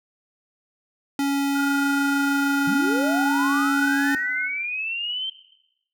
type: tone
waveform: square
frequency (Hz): 279.3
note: C#4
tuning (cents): +13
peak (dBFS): -21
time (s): 1.19-4.15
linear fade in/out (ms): 2
type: tone with pitch glide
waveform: sine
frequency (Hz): 1423 to 1502.4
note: F6 to F#6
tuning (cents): +32 to +26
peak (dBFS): -25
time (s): 1.53-4.5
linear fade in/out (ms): 50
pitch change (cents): +94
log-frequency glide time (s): 2.89-4.22
type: linear sweep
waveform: sine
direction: up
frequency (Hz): 154.2 to 3141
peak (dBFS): -25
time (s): 2.67-5.3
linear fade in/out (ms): 5
effects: noise-tail reverb RT60 0.9 s tail -17 dB re dry